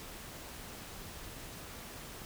silence, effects pink hiss -47 dBFS RMS until 2.25 s

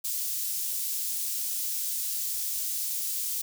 white high-pass noise, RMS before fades -31 dBFS, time 0.04-3.42 s, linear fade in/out 10 ms, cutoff 5600 Hz, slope 12 dB/octave, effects none

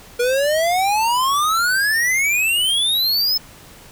square exponential sweep, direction up, 474.8 to 5274 Hz, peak -16 dBFS, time 0.19-3.38 s, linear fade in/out 10 ms, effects pink hiss -43 dBFS RMS until 3.91 s

